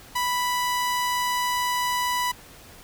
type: tone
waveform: sawtooth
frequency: 987.8 Hz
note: B5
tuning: in tune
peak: -19 dBFS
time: 0.15-2.32 s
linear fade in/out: 10 ms
effects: pink hiss -47 dBFS RMS until 2.83 s